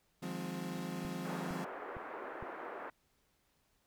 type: chord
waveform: 35% pulse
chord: F minor seventh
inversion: third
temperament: equal with one note detuned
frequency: 155.56 / 177.87 / 207.7 / 261.6 Hz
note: Eb3 / F3 / Ab3 / C4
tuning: 0 / +32 / 0 / 0 cents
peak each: -45 / -40 / -45 / -43 dBFS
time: 0.22-1.65 s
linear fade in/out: 10 ms
type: click train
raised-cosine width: 5 ms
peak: -35 dBFS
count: 4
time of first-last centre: 1.05-2.426 s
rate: 2.18 Hz
type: band-pass noise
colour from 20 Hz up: pink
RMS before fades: -45 dBFS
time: 1.25-2.9 s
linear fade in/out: 2 ms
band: 350 to 1700 Hz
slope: 24 dB/octave
effects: pink hiss -75 dBFS RMS until 3.86 s